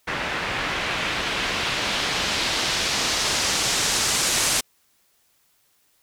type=noise with low-pass filter sweep; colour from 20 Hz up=white; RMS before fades=-24 dBFS; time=0.07-4.61 s; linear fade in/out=10 ms; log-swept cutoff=2000 to 8400 Hz; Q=1.1; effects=white hiss -64 dBFS RMS until 6.02 s